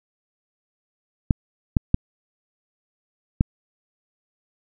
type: clicks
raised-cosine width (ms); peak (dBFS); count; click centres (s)
5; -3; 4; 1.308 / 1.768 / 1.944 / 3.409
effects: none